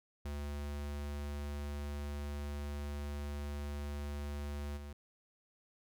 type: tone with level steps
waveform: square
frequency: 72.5 Hz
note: D2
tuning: 22 cents flat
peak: -39 / -45 dBFS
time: 0.25-4.93 s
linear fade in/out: 5 ms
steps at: 4.76 s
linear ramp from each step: 20 ms
effects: none